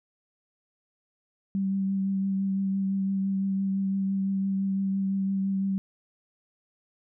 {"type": "tone with vibrato", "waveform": "sine", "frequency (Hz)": 194.1, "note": "G3", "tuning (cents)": -17, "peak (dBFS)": -24, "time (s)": [1.55, 5.78], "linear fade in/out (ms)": 0, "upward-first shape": "triangle", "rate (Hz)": 5.9, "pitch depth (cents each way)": 18, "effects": []}